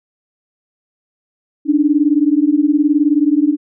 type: beating tone pair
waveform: sine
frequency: 286.3 / 305.3 Hz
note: D4 / D#4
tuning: -44 / -33 cents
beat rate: 19 Hz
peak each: -13 dBFS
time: 1.65-3.57 s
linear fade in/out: 50 ms
effects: none